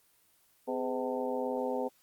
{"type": "harmonic tone with a mistuned harmonic", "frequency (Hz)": 127.6, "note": "C3", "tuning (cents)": -43, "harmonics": [2, 3, 4, 5, 6, 7], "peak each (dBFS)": [-37, -37, -34, -41, -41, -40], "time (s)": [0.67, 1.89], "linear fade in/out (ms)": 20, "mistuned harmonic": 3, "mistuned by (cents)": 130, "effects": ["white hiss -67 dBFS RMS until 2.02 s", "Opus 24 kbps"]}